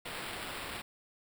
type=noise with sample-and-hold; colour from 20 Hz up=violet; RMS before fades=-41 dBFS; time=0.05-0.82 s; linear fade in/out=10 ms; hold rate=6300 Hz; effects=none